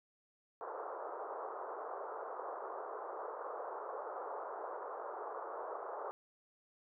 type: band-pass noise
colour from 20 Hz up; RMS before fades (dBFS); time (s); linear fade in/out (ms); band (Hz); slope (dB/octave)
pink; -44; 0.61-6.11; 0; 410 to 1300; 48
effects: none